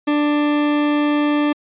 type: tone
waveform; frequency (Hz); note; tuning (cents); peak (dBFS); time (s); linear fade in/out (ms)
40% pulse; 294.9; D4; +7; -14; 0.07-1.53; 10
effects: resampled to 8000 Hz